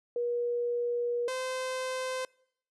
sine / sawtooth tone pair in turn, 479.9 / 515.7 Hz, B4 / C5, -50 / -25 cents, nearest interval minor second, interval 125 cents, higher second, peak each -28 dBFS, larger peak neither, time 0.16-1.28 / 1.28-2.25 s, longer first, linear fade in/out 2 ms, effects noise-tail reverb RT60 0.7 s tail -25 dB re dry + resampled to 24000 Hz

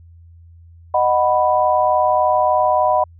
sine chord, B major, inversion first, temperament just, 617.4 / 740.8 / 987.8 Hz, D#5 / F#5 / B5, -14 / +2 / 0 cents, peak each -17 dBFS, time 0.94-3.04 s, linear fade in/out 5 ms, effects added 84 Hz sine -41 dBFS peak until 3.19 s

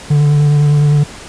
triangle tone with vibrato, 146.83 Hz, D3, in tune, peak -5 dBFS, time 0.1-1.04 s, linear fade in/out 10 ms, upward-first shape sine, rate 9.8 Hz, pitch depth 19 cents each way, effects pink hiss -32 dBFS RMS until 1.28 s + resampled to 22050 Hz

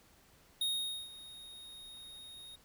square tone with ADSR envelope, 3729 Hz, A#7, in tune, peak -31 dBFS, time 0.61-2.56 s, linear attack 4 ms, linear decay 470 ms, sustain -18 dB, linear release 9 ms, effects pink hiss -64 dBFS RMS until 2.64 s

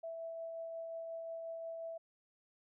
sine tone with tremolo, 659.3 Hz, E5, in tune, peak -40 dBFS, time 0.03-1.98 s, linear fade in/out 10 ms, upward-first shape triangle, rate 5.6 Hz, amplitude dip 25%, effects none

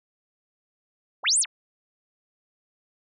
sine linear two-way sweep, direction up then down, 317.4 to 9956 to 520 Hz, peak -18 dBFS, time 1.23-1.46 s, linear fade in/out 50 ms, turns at 1.4 s, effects none

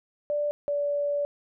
sine tone pair in turn, 587.3 / 577.2 Hz, D5 / D5, 0 / -30 cents, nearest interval unison, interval 30 cents, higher first, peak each -24 dBFS, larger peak neither, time 0.3-0.51 / 0.68-1.25 s, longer second, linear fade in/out 0 ms, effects none

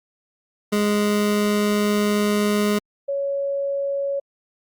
25% pulse / sine tone pair in turn, 207.7 / 557.5 Hz, G#3 / C#5, 0 / +10 cents, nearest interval octave + perfect fourth, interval 1710 cents, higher second, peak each -14 / -21 dBFS, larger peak first, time 0.72-2.79 / 3.08-4.2 s, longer first, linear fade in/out 10 ms, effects Opus 48 kbps

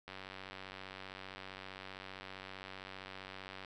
click train, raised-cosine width 0.3 ms, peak -30 dBFS, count 341, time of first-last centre 0.08-3.648 s, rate 95.3 Hz, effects none

